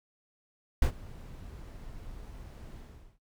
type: noise with ADSR envelope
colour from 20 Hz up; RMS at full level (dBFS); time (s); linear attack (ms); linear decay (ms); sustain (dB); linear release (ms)
brown; -22; 0.82-3.19; 4; 88; -23; 420
effects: noise-tail reverb RT60 0.1 s tail -22 dB re dry